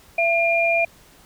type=tone pair together; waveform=sine; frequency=673 / 2405 Hz; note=E5 / D7; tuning=+36 / +41 cents; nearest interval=octave + minor seventh; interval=2205 cents; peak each=-19 / -19 dBFS; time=0.18-0.85 s; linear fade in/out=5 ms; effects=pink hiss -51 dBFS RMS until 1.25 s